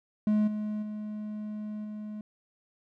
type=tone with level steps; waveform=triangle; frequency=211.9 Hz; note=G#3; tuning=35 cents sharp; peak=-20 / -28 / -32 / -34 dBFS; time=0.27-2.21 s; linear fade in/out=2 ms; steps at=0.47 / 0.82 / 1.84 s; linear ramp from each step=10 ms; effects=none